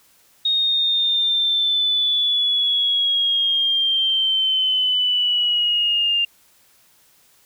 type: linear sweep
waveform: sine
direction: down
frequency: 3729 to 2794 Hz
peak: -16 dBFS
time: 0.45-6.25 s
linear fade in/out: 5 ms
effects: white hiss -56 dBFS RMS until 7.45 s